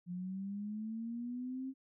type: linear sweep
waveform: sine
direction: up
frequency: 174.61 to 267.8 Hz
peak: -38 dBFS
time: 0.06-1.74 s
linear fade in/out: 50 ms
effects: none